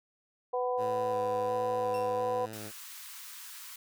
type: harmonic tone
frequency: 249.3 Hz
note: B3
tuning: 16 cents sharp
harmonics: 2 / 3 / 4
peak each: -30 / -34 / -36 dBFS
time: 0.53-2.46 s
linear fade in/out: 10 ms
type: tone with vibrato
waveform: 10% pulse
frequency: 108 Hz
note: A2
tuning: 32 cents flat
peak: -33 dBFS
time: 0.77-2.72 s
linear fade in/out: 50 ms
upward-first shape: square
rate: 1.4 Hz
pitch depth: 32 cents each way
type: tone with exponential decay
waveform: sawtooth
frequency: 2712 Hz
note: E7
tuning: 49 cents sharp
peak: -39 dBFS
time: 1.94-2.26 s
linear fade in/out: 1 ms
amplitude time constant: 69 ms
type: high-pass noise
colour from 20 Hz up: white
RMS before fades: -46 dBFS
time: 2.53-3.76 s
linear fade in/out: 2 ms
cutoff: 950 Hz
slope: 48 dB/octave
effects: none